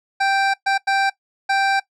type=tone bursts at uneven times; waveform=25% pulse; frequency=784 Hz; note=G5; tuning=in tune; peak=-12 dBFS; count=4; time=0.2-0.54 / 0.66-0.78 / 0.87-1.1 / 1.49-1.8 s; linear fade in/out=10 ms; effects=noise-tail reverb RT60 0.1 s tail -18 dB re dry + low-pass 5000 Hz 12 dB/octave